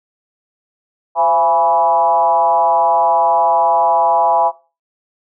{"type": "tone with frequency modulation", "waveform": "sine", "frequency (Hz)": 830.6, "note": "G#5", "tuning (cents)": 0, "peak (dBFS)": -10, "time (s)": [1.15, 4.52], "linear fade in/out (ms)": 50, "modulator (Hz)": 155, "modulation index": 1.2, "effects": ["noise-tail reverb RT60 0.3 s tail -17 dB re dry"]}